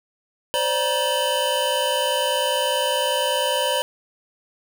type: tone cluster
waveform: square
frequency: 520 / 580 / 950 / 3031 Hz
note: C5 / D5 / A#5 / F#7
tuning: -11 / -22 / +33 / +41 cents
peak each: -26 dBFS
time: 0.54-3.82 s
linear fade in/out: 0 ms
effects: none